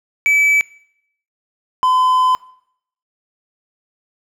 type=tone pair in turn; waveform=triangle; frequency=2300 / 1018 Hz; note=D7 / C6; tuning=-37 / -48 cents; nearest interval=octave + major second; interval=1411 cents; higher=first; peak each=-9 dBFS; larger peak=neither; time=0.26-0.61 / 1.83-2.35 s; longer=second; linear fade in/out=0 ms; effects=noise-tail reverb RT60 0.7 s tail -22 dB re dry